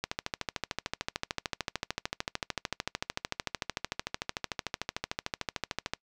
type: click train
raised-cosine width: 0.2 ms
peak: -13 dBFS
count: 80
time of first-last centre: 0.04-5.936 s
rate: 13.4 Hz
effects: noise-tail reverb RT60 0.1 s tail -24 dB re dry